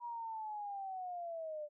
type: linear sweep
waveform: sine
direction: down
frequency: 964 to 587.3 Hz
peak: -40 dBFS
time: 0-1.69 s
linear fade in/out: 50 ms
effects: none